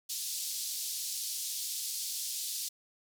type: band-pass noise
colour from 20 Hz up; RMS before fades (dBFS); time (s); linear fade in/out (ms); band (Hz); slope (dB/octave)
pink; -37; 0.09-2.69; 10; 4100 to 15000; 24
effects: none